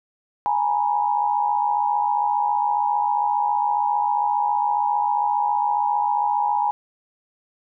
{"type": "tone cluster", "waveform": "sine", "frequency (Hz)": [831, 918, 973], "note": ["G#5", "A#5", "B5"], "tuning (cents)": [1, -27, -26], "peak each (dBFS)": [-20, -27, -24], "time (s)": [0.46, 6.71], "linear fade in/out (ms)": 0, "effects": []}